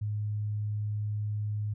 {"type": "tone", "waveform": "sine", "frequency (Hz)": 105.1, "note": "G#2", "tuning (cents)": 21, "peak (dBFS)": -29, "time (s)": [0.01, 1.74], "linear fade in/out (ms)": 10, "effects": []}